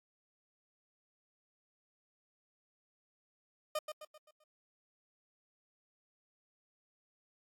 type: tone with echo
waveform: 30% pulse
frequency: 611 Hz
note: D#5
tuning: 32 cents flat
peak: -30 dBFS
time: 3.75-3.79 s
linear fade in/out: 5 ms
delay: 130 ms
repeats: 5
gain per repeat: -7 dB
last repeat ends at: 4.44 s
effects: AAC 64 kbps